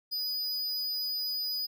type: tone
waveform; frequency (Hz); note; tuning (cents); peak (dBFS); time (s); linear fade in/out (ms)
square; 4952; D#8; -9; -31; 0.11-1.67; 20
effects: none